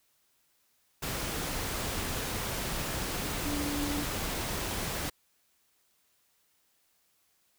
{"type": "tone in noise", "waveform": "sine", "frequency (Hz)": 290, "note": "D4", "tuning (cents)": -22, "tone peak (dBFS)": -33, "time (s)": [3.45, 4.04], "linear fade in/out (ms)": 10, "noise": "pink", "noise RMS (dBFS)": -34, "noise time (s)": [1.02, 5.1], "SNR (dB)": -2, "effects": ["white hiss -71 dBFS RMS until 7.58 s"]}